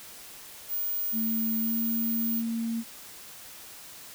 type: tone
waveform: sine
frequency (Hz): 15400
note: B9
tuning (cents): -45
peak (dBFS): -27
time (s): 0.68-2.43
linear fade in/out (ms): 50
type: tone with pitch glide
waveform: sine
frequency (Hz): 224.3 to 229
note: A3 to A#3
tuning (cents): +34 to -31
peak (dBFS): -27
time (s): 1.12-2.84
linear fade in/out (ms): 50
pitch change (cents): +35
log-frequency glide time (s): 1.57-1.77
effects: tanh soft clip ceiling -19 dBFS + white hiss -46 dBFS RMS until 4.14 s